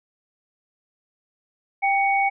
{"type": "tone pair together", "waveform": "sine", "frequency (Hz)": [790, 2234], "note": ["G5", "C#7"], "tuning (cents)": [13, 13], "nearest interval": "octave + tritone", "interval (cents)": 1800, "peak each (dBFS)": [-19, -22], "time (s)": [1.82, 2.3], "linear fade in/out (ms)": 20, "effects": []}